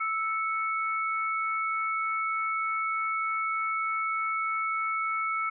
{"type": "tone pair together", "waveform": "sine", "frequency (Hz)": [1315.3, 2212], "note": ["E6", "C#7"], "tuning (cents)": [-4, -4], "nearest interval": "major sixth", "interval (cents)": 900, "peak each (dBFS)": [-28, -32], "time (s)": [0, 5.5], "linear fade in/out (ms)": 10, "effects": []}